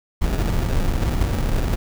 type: noise with sample-and-hold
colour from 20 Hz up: brown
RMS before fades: -20 dBFS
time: 0.21-1.76 s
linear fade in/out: 10 ms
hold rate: 1050 Hz
effects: none